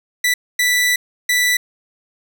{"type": "tone bursts at uneven times", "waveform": "sawtooth", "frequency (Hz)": 1974, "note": "B6", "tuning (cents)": -1, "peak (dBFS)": -10, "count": 3, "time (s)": [[0.24, 0.34], [0.59, 0.96], [1.29, 1.57]], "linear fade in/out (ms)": 5, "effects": []}